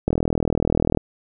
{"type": "click train", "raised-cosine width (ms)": 2, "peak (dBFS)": -5, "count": 37, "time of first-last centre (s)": [0.08, 0.973], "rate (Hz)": 40.3, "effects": []}